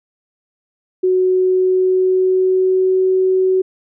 sine tone with pitch glide, 370 to 374.9 Hz, F#4 to F#4, 0 to +23 cents, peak -11 dBFS, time 1.03-3.62 s, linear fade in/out 10 ms, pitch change +23 cents, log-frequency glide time 1.16-3.02 s, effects none

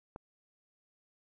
click, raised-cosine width 1 ms, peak -29 dBFS, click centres 0.161 s, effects none

